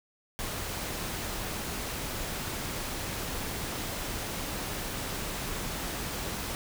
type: noise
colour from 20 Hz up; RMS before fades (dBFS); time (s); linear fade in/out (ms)
pink; -35; 0.39-6.55; 0
effects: none